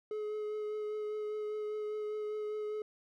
triangle tone with vibrato, 424.6 Hz, G#4, 38 cents sharp, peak -33 dBFS, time 0.11-2.82 s, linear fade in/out 2 ms, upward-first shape triangle, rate 5 Hz, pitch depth 15 cents each way, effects none

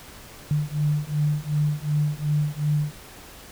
sine beating tone pair, 147.7 / 150.4 Hz, D3 / D3, +10 / +42 cents, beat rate 2.7 Hz, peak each -24 dBFS, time 0.51-2.92 s, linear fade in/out 0 ms, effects pink hiss -44 dBFS RMS until 3.51 s

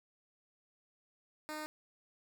10% pulse tone, 306.4 Hz, D#4, 27 cents flat, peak -32 dBFS, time 1.49-1.66 s, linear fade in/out 0 ms, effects none

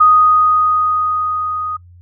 sine tone with level ramp, 1244.5 Hz, D#6, in tune, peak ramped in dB -5 to -19 dBFS, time 0-1.77 s, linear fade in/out 10 ms, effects noise-tail reverb RT60 0.1 s tail -23 dB re dry + added 88 Hz sine -39 dBFS peak until 2.01 s

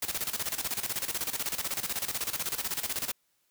white noise with tremolo, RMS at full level -31 dBFS, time 0.02-3.12 s, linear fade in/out 5 ms, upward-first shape square, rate 16 Hz, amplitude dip 75%, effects white hiss -73 dBFS RMS until 3.5 s

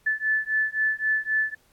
sine beating tone pair, 1742 / 1745.8 Hz, A6 / A6, -18 / -14 cents, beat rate 3.8 Hz, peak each -25 dBFS, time 0.06-1.55 s, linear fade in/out 10 ms, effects pink hiss -63 dBFS RMS until 1.72 s + AAC 64 kbps

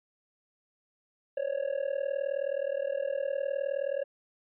triangle tone with amplitude modulation, 554.4 Hz, C#5, in tune, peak -23 dBFS, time 1.37-4.04 s, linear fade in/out 5 ms, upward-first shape sine, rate 39.3 Hz, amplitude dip 95%, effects resampled to 8000 Hz

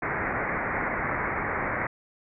white low-pass noise, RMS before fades -29 dBFS, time 0.02-1.87 s, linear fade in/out 5 ms, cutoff 2200 Hz, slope 96 dB/octave, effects none

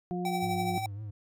harmonic tone, 178.4 Hz, F3, 37 cents sharp, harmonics 1 / 2 / 4, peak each -32 / -35 / -38 dBFS, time 0.11-0.78 s, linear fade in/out 0 ms
square tone with tremolo, 770 Hz, G5, 31 cents flat, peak -29 dBFS, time 0.25-0.86 s, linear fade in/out 2 ms, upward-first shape triangle, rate 12 Hz, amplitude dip 60%
triangle tone with vibrato, 103.83 Hz, G#2, in tune, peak -34 dBFS, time 0.42-1.11 s, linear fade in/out 10 ms, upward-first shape triangle, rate 5.4 Hz, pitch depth 100 cents each way
effects MP3 96 kbps

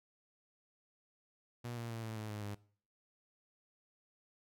sawtooth tone with pitch steps, 120 / 116.92 / 113.92 / 111 / 108.15 / 105.38 / 102.67 Hz, B2 / A#2 / A#2 / A2 / A2 / G#2 / G#2, -49 / +6 / -39 / +16 / -29 / +26 / -19 cents, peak -37 dBFS, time 1.64-2.55 s, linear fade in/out 10 ms, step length 130 ms, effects noise-tail reverb RT60 0.5 s tail -21 dB re dry

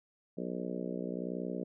harmonic tone with a mistuned harmonic, 61.1 Hz, B1, 18 cents flat, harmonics 3 / 4 / 5 / 6 / 7 / 8 / 9 / 10, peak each -40 / -41 / -43 / -44 / -43 / -45 / -47 / -49 dBFS, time 0.37-1.64 s, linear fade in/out 10 ms, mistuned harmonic 10, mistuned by +18 cents, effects none

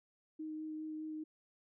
sine tone with vibrato, 311.1 Hz, D#4, in tune, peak -40 dBFS, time 0.39-1.24 s, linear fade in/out 10 ms, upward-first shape sine, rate 4.9 Hz, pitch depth 10 cents each way, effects none

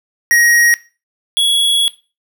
square tone pair in turn, 1888 / 3355 Hz, A#6 / G#7, +22 / +17 cents, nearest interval minor seventh, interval 995 cents, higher second, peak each -9 / -11 dBFS, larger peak first, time 0.31-0.74 / 1.37-1.88 s, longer second, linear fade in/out 0 ms, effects noise-tail reverb RT60 0.3 s tail -17 dB re dry

